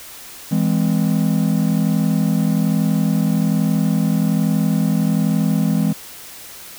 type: chord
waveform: triangle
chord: E augmented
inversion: none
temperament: just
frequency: 164.81 / 206 / 257.5 Hz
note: E3 / G#3 / B#3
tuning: 0 / -14 / -28 cents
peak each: -16 / -16 / -20 dBFS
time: 0.51-5.93 s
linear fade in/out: 10 ms
effects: white hiss -37 dBFS RMS until 6.78 s